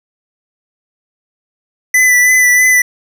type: tone with vibrato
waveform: square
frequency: 1993 Hz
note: B6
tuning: 15 cents sharp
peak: -7 dBFS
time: 1.94-2.82 s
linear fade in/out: 5 ms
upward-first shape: sine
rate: 3.1 Hz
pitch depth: 23 cents each way
effects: none